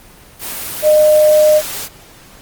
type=tone in noise; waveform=sine; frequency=610 Hz; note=D#5; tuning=34 cents flat; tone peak=-6 dBFS; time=0.82-1.62 s; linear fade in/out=50 ms; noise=white; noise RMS=-24 dBFS; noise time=0.39-1.89 s; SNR=+15 dB; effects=pink hiss -41 dBFS RMS until 2.41 s + Opus 24 kbps